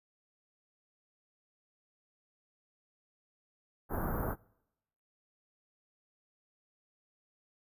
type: band-stop noise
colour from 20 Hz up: pink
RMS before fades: -34 dBFS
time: 3.89-4.36 s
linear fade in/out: 50 ms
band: 1500 to 13000 Hz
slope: 48 dB/octave
effects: noise-tail reverb RT60 0.9 s tail -26 dB re dry + resampled to 32000 Hz